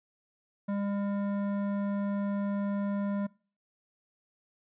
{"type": "tone with hard clipping", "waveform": "sine", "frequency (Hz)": 201.2, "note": "G3", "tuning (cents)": 45, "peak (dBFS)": -31, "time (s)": [0.68, 3.27], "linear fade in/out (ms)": 10, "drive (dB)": 13, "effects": ["noise-tail reverb RT60 0.4 s tail -23 dB re dry", "resampled to 8000 Hz"]}